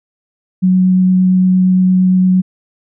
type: tone with vibrato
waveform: sine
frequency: 184.8 Hz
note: F#3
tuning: 2 cents flat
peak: -7 dBFS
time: 0.62-2.42 s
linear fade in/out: 20 ms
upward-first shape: triangle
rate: 8.7 Hz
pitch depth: 8 cents each way
effects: none